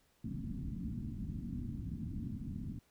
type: low-pass noise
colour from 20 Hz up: white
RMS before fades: -41 dBFS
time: 0.24-2.79 s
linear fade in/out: 5 ms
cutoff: 260 Hz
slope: 48 dB/octave
effects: pink hiss -72 dBFS RMS until 2.9 s